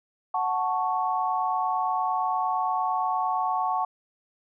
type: chord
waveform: sine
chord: F# minor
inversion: none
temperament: equal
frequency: 740 / 880 / 1108.7 Hz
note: F#5 / A5 / C#6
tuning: 0 / 0 / 0 cents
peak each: -27 / -28 / -28 dBFS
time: 0.34-3.85 s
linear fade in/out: 5 ms
effects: none